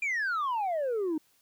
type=exponential sweep; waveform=sine; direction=down; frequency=2433 to 299.5 Hz; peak=-25 dBFS; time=0.02-1.18 s; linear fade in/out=5 ms; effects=tanh soft clip ceiling -26 dBFS + white hiss -67 dBFS RMS until 1.41 s